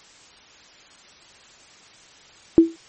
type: tone with exponential decay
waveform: sine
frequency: 329.6 Hz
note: E4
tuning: in tune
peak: -4 dBFS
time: 2.58-2.76 s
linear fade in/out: 0 ms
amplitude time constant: 37 ms
effects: white hiss -49 dBFS RMS until 2.88 s + MP3 32 kbps